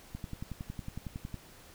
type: click train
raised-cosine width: 5 ms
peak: -26 dBFS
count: 14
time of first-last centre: 0.15-1.343 s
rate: 10.9 Hz
effects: pink hiss -55 dBFS RMS until 1.74 s